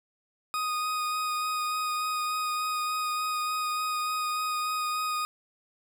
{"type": "tone with vibrato", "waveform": "40% pulse", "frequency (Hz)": 1243, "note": "D#6", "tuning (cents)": -2, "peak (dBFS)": -27, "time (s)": [0.54, 5.25], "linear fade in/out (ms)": 0, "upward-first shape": "sine", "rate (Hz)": 3.4, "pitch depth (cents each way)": 12, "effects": []}